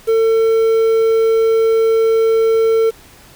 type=tone with quantisation; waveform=triangle; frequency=450 Hz; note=A4; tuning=39 cents sharp; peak=-8 dBFS; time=0.07-2.91 s; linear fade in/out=20 ms; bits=6; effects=pink hiss -43 dBFS RMS until 3.35 s